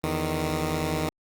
10% pulse tone pair together, 82.41 / 154.76 Hz, E2 / D#3, 0 / -9 cents, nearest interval major seventh, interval 1091 cents, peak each -21 / -19 dBFS, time 0.04-1.09 s, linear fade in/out 0 ms, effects Opus 24 kbps

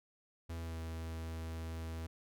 45% pulse tone with pitch glide, 83 to 81.43 Hz, E2 to E2, +12 to -21 cents, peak -40 dBFS, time 0.49-2.07 s, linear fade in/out 10 ms, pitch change -33 cents, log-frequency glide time 0.59-0.78 s, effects none

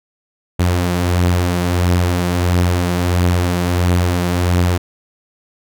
sawtooth beating tone pair, 87.31 / 88.81 Hz, F2 / F2, 0 / +30 cents, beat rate 1.5 Hz, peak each -17 / -10 dBFS, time 0.59-4.78 s, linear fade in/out 10 ms, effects none

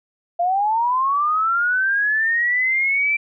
sine linear sweep, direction up, 680 to 2349 Hz, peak -16 dBFS, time 0.39-3.17 s, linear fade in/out 10 ms, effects none

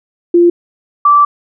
sine tone pair in turn, 346.2 / 1164.5 Hz, F4 / D6, -15 / -15 cents, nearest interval octave + major sixth, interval 2100 cents, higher second, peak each -4 dBFS, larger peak neither, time 0.34-0.5 / 1.05-1.25 s, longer second, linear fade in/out 5 ms, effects none

